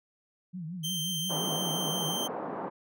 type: tone with vibrato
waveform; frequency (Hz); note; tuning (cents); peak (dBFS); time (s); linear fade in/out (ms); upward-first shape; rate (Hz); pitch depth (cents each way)
sine; 169.9; F3; -47; -35; 0.53-2.17; 20; triangle; 5.7; 190
type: tone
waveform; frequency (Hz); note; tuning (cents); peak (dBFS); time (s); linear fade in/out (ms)
sawtooth; 3136; G7; 0; -28; 0.83-2.28; 20
type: band-pass noise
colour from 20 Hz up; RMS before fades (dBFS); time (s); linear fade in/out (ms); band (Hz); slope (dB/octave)
white; -36; 1.29-2.7; 20; 170 to 1000; 24
effects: none